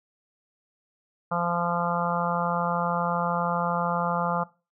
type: harmonic tone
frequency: 172.7 Hz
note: F3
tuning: 19 cents flat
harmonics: 1 / 3 / 4 / 5 / 6 / 7 / 8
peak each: -30 / -32 / -32 / -31 / -33 / -30 / -34 dBFS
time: 1.31-4.44 s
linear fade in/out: 10 ms
effects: noise-tail reverb RT60 0.3 s tail -20 dB re dry